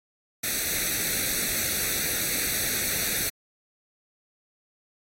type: noise with comb filter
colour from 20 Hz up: white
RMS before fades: -27 dBFS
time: 0.43-3.3 s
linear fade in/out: 10 ms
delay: 0.49 ms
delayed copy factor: +0.8
effects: AAC 48 kbps